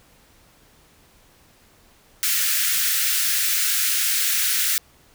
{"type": "high-pass noise", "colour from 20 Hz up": "white", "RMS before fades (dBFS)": -21, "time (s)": [2.23, 4.78], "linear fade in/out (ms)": 0, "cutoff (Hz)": 1400, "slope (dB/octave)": 48, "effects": ["pink hiss -55 dBFS RMS until 5.14 s"]}